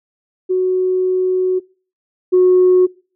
sine tone pair in turn, 370 / 366 Hz, F#4 / F#4, 0 / -19 cents, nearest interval unison, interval 19 cents, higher first, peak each -12 / -6 dBFS, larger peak second, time 0.49-1.6 / 2.32-2.87 s, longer first, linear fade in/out 20 ms, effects noise-tail reverb RT60 0.4 s tail -24 dB re dry + tanh soft clip ceiling -4 dBFS

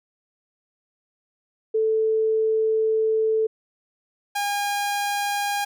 sine / sawtooth tone pair in turn, 440 / 812.6 Hz, A4 / G#5, 0 / -38 cents, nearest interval major seventh, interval 1062 cents, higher second, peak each -18 / -19 dBFS, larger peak first, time 1.74-3.47 / 4.35-5.65 s, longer first, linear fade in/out 10 ms, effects none

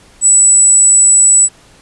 sine tone, 7902 Hz, B8, in tune, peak -4 dBFS, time 0.21-1.49 s, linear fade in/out 50 ms, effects pink hiss -44 dBFS RMS until 1.81 s + resampled to 24000 Hz

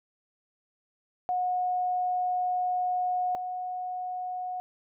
sine tone pair in turn, 727 / 730.7 Hz, F#5 / F#5, -31 / -22 cents, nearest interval unison, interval 9 cents, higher second, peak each -25 / -31 dBFS, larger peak first, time 1.29-3.35 / 3.35-4.6 s, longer first, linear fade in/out 0 ms, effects none

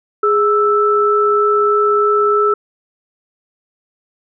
sine tone pair together, 415.3 / 1318.5 Hz, G#4 / E6, 0 / 0 cents, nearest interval octave + minor sixth, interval 2000 cents, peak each -13 dBFS, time 0.23-2.54 s, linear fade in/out 5 ms, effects none

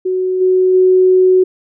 sine tone with level steps, 370.9 Hz, F#4, 4 cents sharp, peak -13 / -8 / -6 dBFS, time 0.05-1.44 s, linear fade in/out 10 ms, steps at 0.4 / 0.73 s, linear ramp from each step 20 ms, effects none

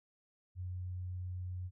sine tone, 90.8 Hz, F#2, 32 cents flat, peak -38 dBFS, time 0.55-1.71 s, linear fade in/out 50 ms, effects none

